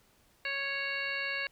harmonic tone, 554 Hz, C#5, 1 cent flat, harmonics 1 / 2 / 3 / 4 / 5 / 7 / 8, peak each -44 / -46 / -36 / -37 / -38 / -46 / -44 dBFS, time 0.45-1.47 s, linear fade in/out 2 ms, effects pink hiss -66 dBFS RMS until 1.51 s

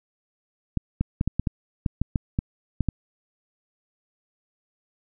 clicks, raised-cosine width 5 ms, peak -10 dBFS, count 12, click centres 0.773 / 1.01 / 1.211 / 1.276 / 1.396 / 1.472 / 1.862 / 2.016 / 2.158 / 2.389 / 2.807 / 2.887 s, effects none

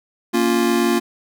square chord, Bb minor, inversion none, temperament just, 233.1 / 279.7 / 349.6 Hz, Bb3 / Db4 / F4, 0 / +16 / +2 cents, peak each -20 / -23 / -19 dBFS, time 0.33-1 s, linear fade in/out 20 ms, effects none

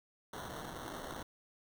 white noise with sample-and-hold, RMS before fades -45 dBFS, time 0.33-1.23 s, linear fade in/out 5 ms, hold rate 2450 Hz, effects none

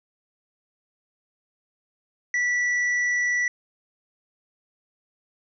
sine tone with hard clipping, 1957 Hz, B6, 16 cents flat, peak -22 dBFS, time 2.34-3.48 s, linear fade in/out 2 ms, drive 4 dB, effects resampled to 24000 Hz

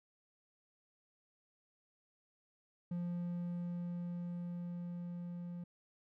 triangle tone with level ramp, 174.61 Hz, F3, in tune, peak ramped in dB -34 to -40 dBFS, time 2.91-5.64 s, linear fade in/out 5 ms, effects none

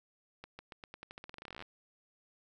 accelerating click train, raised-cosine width 0.3 ms, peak -30 dBFS, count 24, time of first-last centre 0.44-1.624 s, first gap 150 ms, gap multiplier 0.88, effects none

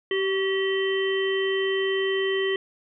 harmonic tone with a mistuned harmonic, 386.5 Hz, G4, 24 cents flat, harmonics 1 / 3 / 5 / 7 / 8, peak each -23 / -38 / -29 / -41 / -32 dBFS, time 0.11-2.56 s, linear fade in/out 2 ms, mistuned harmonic 3, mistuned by -41 cents, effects none

